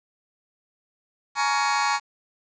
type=chord; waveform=sawtooth; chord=Bb minor seventh; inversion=third; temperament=just; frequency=839.1 / 932.3 / 1118.8 / 1398.5 Hz; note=Ab5 / Bb5 / Db6 / F6; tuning=+18 / 0 / +16 / +2 cents; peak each=-21 / -23 / -21 / -27 dBFS; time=1.35-2 s; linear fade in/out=50 ms; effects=resampled to 16000 Hz + 8-bit